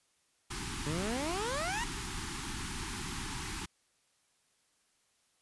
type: band-stop noise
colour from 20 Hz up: pink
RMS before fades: -39 dBFS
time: 0.5-3.66 s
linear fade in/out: 10 ms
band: 400 to 800 Hz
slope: 96 dB/octave
type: exponential sweep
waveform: 20% pulse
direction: up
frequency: 140 to 987.8 Hz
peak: -29 dBFS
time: 0.86-1.84 s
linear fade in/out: 5 ms
effects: white hiss -73 dBFS RMS until 5.41 s + resampled to 24000 Hz